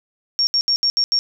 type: tone bursts at uneven times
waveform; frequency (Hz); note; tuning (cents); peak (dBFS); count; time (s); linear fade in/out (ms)
sine; 5530; F8; -18; -14; 6; 0.39-0.47 / 0.54-0.61 / 0.68-0.76 / 0.83-0.9 / 0.97-1.04 / 1.12-1.19; 0
effects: none